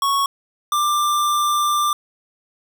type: tone pair in turn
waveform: square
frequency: 1108.7 / 1185.5 Hz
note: C#6 / D6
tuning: 0 / +16 cents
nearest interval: minor second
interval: 116 cents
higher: second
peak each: -17 dBFS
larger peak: neither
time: 0.02-0.26 / 0.72-1.93 s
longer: second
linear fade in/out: 2 ms
effects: none